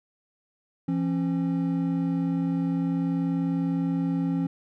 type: tone pair together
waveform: triangle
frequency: 170.2 / 270.2 Hz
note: F3 / C#4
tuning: -44 / -44 cents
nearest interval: minor sixth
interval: 800 cents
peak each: -24 dBFS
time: 0.88-4.47 s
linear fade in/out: 5 ms
effects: none